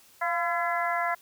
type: harmonic tone with a mistuned harmonic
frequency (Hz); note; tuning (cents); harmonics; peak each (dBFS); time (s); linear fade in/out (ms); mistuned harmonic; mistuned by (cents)
339; E4; +49; 2 / 3 / 4 / 5 / 6; -29 / -31 / -32 / -33 / -34; 0.21-1.15; 10; 2; +40
effects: white hiss -57 dBFS RMS until 1.21 s